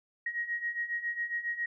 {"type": "beating tone pair", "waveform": "sine", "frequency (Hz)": [1884, 1891.3], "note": ["A#6", "A#6"], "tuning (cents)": [18, 25], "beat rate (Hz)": 7.3, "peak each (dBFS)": [-37, -33], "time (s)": [0.26, 1.66], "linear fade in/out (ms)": 5, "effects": []}